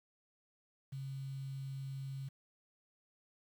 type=tone with quantisation; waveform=sine; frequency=135.4 Hz; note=C#3; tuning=40 cents flat; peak=-40 dBFS; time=0.92-2.29 s; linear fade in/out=10 ms; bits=10; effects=none